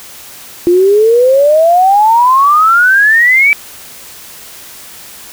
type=exponential sweep; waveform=sine; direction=up; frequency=342.9 to 2332 Hz; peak=-4 dBFS; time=0.67-3.53 s; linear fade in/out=0 ms; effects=white hiss -32 dBFS RMS until 5.32 s